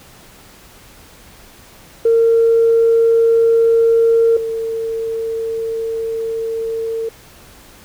sine tone pair in turn, 458.2 / 452.4 Hz, A#4 / A4, -30 / +48 cents, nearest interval unison, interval 22 cents, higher first, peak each -8 / -18 dBFS, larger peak first, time 2.05-4.37 / 4.37-7.09 s, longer second, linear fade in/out 5 ms, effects tanh soft clip ceiling -4 dBFS + pink hiss -43 dBFS RMS until 7.84 s

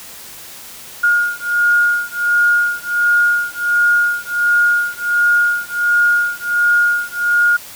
sine beating tone pair, 1426 / 1427.4 Hz, F6 / F6, +36 / +37 cents, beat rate 1.4 Hz, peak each -15 dBFS, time 1.03-7.57 s, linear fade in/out 10 ms, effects white hiss -35 dBFS RMS until 7.75 s

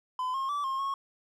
triangle tone with pitch steps, 1015 / 1073 / 1157 / 1069 / 1095 Hz, B5 / C6 / D6 / C6 / C#6, +47 / +43 / -26 / +37 / -22 cents, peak -27 dBFS, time 0.19-0.94 s, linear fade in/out 2 ms, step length 150 ms, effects none

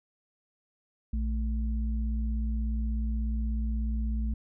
sine tone pair together, 58.27 / 220 Hz, A#1 / A3, 0 / 0 cents, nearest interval octave + major seventh, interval 2300 cents, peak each -27 / -36 dBFS, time 1.13-4.34 s, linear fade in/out 5 ms, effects none

